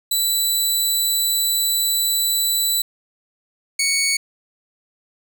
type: tone pair in turn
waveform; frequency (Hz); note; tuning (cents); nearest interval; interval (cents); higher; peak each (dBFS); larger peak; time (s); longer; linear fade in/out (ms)
15% pulse; 3972 / 2229; B7 / C#7; +9 / +9; minor seventh; 1000; first; -10; neither; 0.11-2.82 / 3.79-4.17; first; 5
effects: none